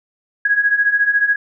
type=beating tone pair; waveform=sine; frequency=1647 / 1661 Hz; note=G#6 / G#6; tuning=-15 / 0 cents; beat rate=14 Hz; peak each=-18 / -14 dBFS; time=0.45-1.36 s; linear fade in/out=5 ms; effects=none